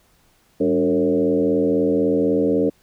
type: tone with frequency modulation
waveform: sine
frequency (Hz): 372.2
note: F#4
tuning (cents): +10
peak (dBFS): -15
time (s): 0.6-2.7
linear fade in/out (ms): 10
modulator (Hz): 83.8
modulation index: 1.9
effects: pink hiss -59 dBFS RMS until 2.82 s